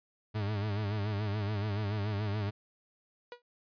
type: tone with vibrato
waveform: 40% pulse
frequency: 103.8 Hz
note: G#2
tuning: in tune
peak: -30 dBFS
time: 0.34-2.51 s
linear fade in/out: 20 ms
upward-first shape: sine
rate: 7 Hz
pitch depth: 80 cents each way
type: tone with exponential decay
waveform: sawtooth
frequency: 483.9 Hz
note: B4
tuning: 35 cents flat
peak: -35 dBFS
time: 3.32-3.42 s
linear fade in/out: 1 ms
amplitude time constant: 21 ms
effects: resampled to 11025 Hz